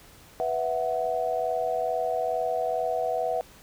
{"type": "chord", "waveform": "sine", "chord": "B suspended fourth", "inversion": "none", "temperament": "just", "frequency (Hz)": [493.9, 658.5, 740.8], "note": ["B4", "E5", "F#5"], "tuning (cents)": [0, -2, 2], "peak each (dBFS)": [-30, -28, -29], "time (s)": [0.4, 3.41], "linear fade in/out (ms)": 0, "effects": ["pink hiss -52 dBFS RMS until 3.62 s"]}